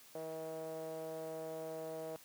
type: tone with band-pass filter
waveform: sawtooth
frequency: 160 Hz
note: D#3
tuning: 49 cents sharp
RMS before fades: -44 dBFS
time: 0.15-2.16 s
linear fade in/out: 0 ms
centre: 570 Hz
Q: 6.6
effects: white hiss -60 dBFS RMS until 2.24 s + high-pass 100 Hz 12 dB/octave